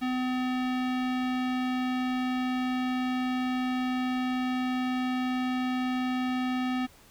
square tone with low-pass filter, 253.9 Hz, B3, 48 cents sharp, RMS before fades -29 dBFS, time 0.01-6.87 s, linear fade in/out 20 ms, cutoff 3000 Hz, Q 1.3, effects pink hiss -56 dBFS RMS until 7.1 s

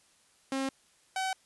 sawtooth tone pair in turn, 268.6 / 759.7 Hz, C4 / F#5, +46 / +46 cents, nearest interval octave + tritone, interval 1800 cents, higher second, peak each -26 dBFS, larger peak neither, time 0.52-0.69 / 1.16-1.33 s, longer neither, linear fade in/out 2 ms, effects white hiss -65 dBFS RMS until 1.45 s + resampled to 24000 Hz

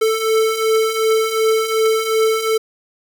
square beating tone pair, 440 / 442.7 Hz, A4 / A4, 0 / +11 cents, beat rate 2.7 Hz, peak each -21 / -16 dBFS, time 0.01-2.58 s, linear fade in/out 10 ms, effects none

